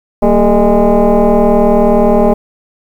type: tone with frequency modulation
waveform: sine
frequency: 190.3 Hz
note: F#3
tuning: 49 cents sharp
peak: -4 dBFS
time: 0.22-2.34 s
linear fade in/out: 10 ms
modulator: 210 Hz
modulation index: 2.9
effects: tanh soft clip ceiling -2 dBFS + 7-bit